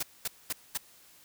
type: noise bursts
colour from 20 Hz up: white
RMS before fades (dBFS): -32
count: 4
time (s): 0-0.776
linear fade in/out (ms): 5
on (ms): 29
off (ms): 220
effects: white hiss -58 dBFS RMS until 1.24 s